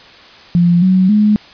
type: tone with pitch steps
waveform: sine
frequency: 173.5 / 186.5 / 210.6 Hz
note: F3 / F#3 / G#3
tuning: -11 / +14 / +24 cents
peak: -7 dBFS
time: 0.55-1.36 s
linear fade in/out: 0 ms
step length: 270 ms
effects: white hiss -39 dBFS RMS until 1.53 s + resampled to 11025 Hz